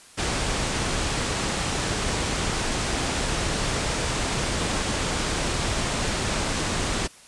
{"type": "low-pass noise", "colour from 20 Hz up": "pink", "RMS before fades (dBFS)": -26, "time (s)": [0.17, 7.08], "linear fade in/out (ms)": 20, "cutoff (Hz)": 9400, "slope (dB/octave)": 48, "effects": ["white hiss -49 dBFS RMS until 7.27 s", "resampled to 24000 Hz"]}